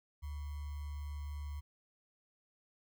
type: tone with sample-and-hold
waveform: sine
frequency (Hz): 73.1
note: D2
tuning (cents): -7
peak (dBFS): -39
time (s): 0.22-1.61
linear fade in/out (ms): 20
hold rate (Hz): 1050
effects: none

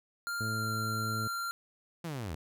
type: tone with pitch glide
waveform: square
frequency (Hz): 1396.9 to 1380.1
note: F6 to F6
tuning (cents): 0 to -21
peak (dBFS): -34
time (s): 0.27-1.51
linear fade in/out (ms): 0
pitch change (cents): -21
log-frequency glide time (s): 0.46-0.73
type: harmonic tone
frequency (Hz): 110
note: A2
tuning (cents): 0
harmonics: 1 / 2 / 3 / 4 / 5 / 6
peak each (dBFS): -35 / -40 / -48 / -47 / -54 / -56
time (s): 0.4-1.28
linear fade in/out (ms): 10
type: linear sweep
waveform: sawtooth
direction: down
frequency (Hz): 175.4 to 69.5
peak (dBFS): -32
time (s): 2.04-2.35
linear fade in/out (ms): 5
effects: none

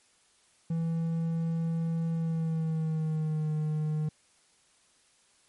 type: tone with pitch glide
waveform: triangle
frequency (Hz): 164.81 to 153.77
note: E3 to D#3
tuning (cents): 0 to -20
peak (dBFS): -25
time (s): 0.7-4.09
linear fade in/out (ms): 5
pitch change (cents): -120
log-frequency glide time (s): 2.12-3.52
effects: white hiss -65 dBFS RMS until 5.48 s + MP3 48 kbps

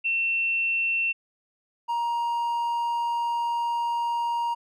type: tone pair in turn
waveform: sine / triangle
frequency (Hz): 2700 / 941.2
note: E7 / A#5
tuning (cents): +41 / +16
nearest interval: octave + tritone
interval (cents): 1825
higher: first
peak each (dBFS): -22 / -22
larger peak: neither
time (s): 0.04-1.13 / 1.88-4.55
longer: second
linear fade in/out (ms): 20
effects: none

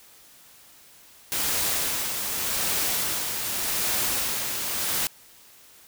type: noise with tremolo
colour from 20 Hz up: white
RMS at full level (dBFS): -25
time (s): 1.32-5.07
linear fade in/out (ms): 0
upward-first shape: sine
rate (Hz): 0.85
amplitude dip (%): 40
effects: white hiss -52 dBFS RMS until 5.87 s

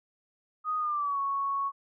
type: tone with pitch glide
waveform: sine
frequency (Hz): 1244 to 1108.3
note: D#6 to C#6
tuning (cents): -1 to -1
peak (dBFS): -27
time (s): 0.64-1.72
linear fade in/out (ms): 50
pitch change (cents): -200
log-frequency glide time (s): 0.78-1.19
effects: none

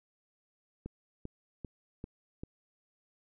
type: click train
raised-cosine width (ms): 3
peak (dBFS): -27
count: 5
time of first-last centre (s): 0.86-2.435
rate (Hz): 2.54
effects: none

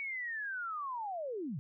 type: linear sweep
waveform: sine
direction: down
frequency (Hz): 2257 to 116.54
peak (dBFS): -36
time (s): 0-1.59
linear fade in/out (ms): 0
effects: none

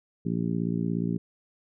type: harmonic tone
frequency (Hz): 57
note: A#1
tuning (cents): -38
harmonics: 2 / 3 / 4 / 5 / 6 / 7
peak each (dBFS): -35 / -28 / -31 / -34 / -39 / -38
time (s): 0.25-1.18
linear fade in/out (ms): 10
effects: none

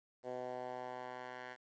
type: tone with band-pass filter sweep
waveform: 10% pulse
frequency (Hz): 125.5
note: B2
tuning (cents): +28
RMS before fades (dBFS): -45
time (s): 0.23-1.57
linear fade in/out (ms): 50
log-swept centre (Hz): 550 to 1500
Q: 1.8
effects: resampled to 16000 Hz + 11-bit

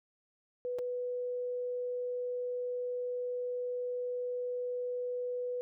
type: tone with dropouts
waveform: sine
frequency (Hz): 493.9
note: B4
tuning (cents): 0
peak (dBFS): -33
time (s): 0.65-5.61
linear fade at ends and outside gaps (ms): 0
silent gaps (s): 0.786-0.79
effects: none

